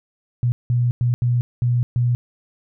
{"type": "tone bursts at uneven times", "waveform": "sine", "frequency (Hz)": 121.6, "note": "B2", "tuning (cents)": -26, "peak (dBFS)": -15, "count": 6, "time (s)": [[0.43, 0.52], [0.7, 0.91], [1.01, 1.14], [1.22, 1.41], [1.62, 1.83], [1.96, 2.15]], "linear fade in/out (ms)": 0, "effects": []}